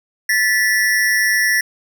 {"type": "ring-modulated tone", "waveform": "square", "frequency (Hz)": 1856, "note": "A#6", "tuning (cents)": -8, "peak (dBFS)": -11, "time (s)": [0.29, 1.61], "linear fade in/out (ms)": 5, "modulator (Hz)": 105, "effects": []}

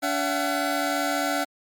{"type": "tone cluster", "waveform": "25% pulse", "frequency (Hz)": [286.4, 676, 751], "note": ["D4", "E5", "F#5"], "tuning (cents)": [-43, 43, 26], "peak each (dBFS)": -24, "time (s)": [0.02, 1.45], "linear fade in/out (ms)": 20, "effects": ["MP3 96 kbps"]}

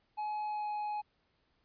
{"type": "tone with pitch glide", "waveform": "triangle", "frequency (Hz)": [846, 839.2], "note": ["G#5", "G#5"], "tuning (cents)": [32, 18], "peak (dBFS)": -32, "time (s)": [0.17, 1.02], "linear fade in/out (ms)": 20, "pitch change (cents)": -14, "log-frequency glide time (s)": [0.47, 0.68], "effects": ["pink hiss -75 dBFS RMS until 1.64 s", "resampled to 11025 Hz"]}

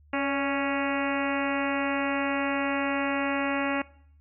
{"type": "harmonic tone with a mistuned harmonic", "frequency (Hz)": 277.2, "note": "C#4", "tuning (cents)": 0, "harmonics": [1, 2, 3, 4, 5, 6, 7, 8, 9, 10], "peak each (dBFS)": [-29, -32, -34, -35, -36, -37, -37, -38, -39, -39], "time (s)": [0.13, 3.82], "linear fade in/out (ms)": 5, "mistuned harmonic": 2, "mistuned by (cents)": 37, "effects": ["noise-tail reverb RT60 0.6 s tail -20 dB re dry", "added 74 Hz sine -54 dBFS peak until 4.2 s"]}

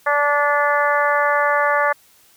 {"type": "harmonic tone", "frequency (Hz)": 290.3, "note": "D4", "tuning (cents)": -20, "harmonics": [2, 3, 4, 5, 6, 7], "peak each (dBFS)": [-20, -22, -20, -24, -21, -28], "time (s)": [0.06, 1.93], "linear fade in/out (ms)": 10, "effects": ["white hiss -53 dBFS RMS until 2.36 s"]}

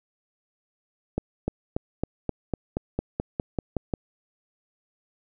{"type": "accelerating click train", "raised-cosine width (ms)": 2, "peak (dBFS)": -12, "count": 13, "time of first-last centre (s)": [1.18, 3.938], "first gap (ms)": 300, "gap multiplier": 0.95, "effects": []}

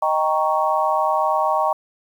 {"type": "chord", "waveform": "sine", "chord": "Eb dominant seventh", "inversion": "none", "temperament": "equal", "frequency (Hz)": [622.3, 784, 932.3, 1108.7], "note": ["Eb5", "G5", "Bb5", "Db6"], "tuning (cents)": [0, 0, 0, 0], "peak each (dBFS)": -22, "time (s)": [0.02, 1.73], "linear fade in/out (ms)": 5, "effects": ["8-bit"]}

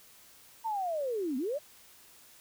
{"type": "linear two-way sweep", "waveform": "sine", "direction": "down then up", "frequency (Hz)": [922, 240, 624], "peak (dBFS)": -30, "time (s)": [0.64, 1.59], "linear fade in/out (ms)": 20, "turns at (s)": 1.37, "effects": ["white hiss -57 dBFS RMS until 2.4 s"]}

